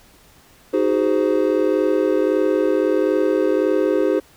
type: chord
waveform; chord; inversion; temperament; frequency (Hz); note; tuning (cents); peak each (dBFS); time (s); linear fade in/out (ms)
triangle; Ab dominant seventh; second; just; 311.5 / 373.8 / 415.3 / 519.1; Eb4 / Gb4 / Ab4 / C5; +2 / +18 / 0 / -14; -19; 0.73-4.2; 10
effects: pink hiss -51 dBFS RMS until 4.36 s